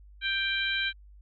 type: harmonic tone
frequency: 786 Hz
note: G5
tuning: 4 cents sharp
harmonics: 2 / 3 / 4 / 5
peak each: -30 / -32 / -33 / -34 dBFS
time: 0.21-0.93 s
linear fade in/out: 50 ms
effects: added 50 Hz sine -49 dBFS peak until 1.21 s